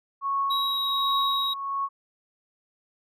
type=tone with tremolo; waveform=sine; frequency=1104 Hz; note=C#6; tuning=7 cents flat; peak=-22 dBFS; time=0.21-1.89 s; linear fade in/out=50 ms; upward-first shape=triangle; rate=1.3 Hz; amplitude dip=70%
type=tone with pitch glide; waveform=triangle; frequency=3842 to 3813 Hz; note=B7 to A#7; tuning=-48 to +38 cents; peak=-24 dBFS; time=0.5-1.54 s; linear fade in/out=10 ms; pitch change=-14 cents; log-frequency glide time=0.65-0.92 s
effects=none